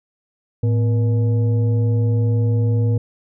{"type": "tone with frequency modulation", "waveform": "sine", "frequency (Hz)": 110, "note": "A2", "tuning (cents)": 0, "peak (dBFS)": -14, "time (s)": [0.63, 2.98], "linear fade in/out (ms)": 5, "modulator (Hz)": 366, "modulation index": 0.43, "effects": []}